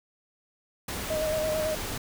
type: noise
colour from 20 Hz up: pink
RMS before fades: -34 dBFS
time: 0.88-1.98 s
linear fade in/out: 5 ms
type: tone with vibrato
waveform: sine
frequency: 622.3 Hz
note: D#5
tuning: in tune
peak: -26 dBFS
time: 1.1-1.75 s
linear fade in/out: 5 ms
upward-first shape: square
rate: 9 Hz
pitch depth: 22 cents each way
effects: none